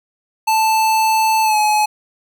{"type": "tone with pitch glide", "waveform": "square", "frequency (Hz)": [880, 848.6], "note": ["A5", "G#5"], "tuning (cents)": [0, 37], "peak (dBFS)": -13, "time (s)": [0.47, 1.86], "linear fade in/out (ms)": 10, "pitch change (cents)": -63, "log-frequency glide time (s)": [1.43, 1.57], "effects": []}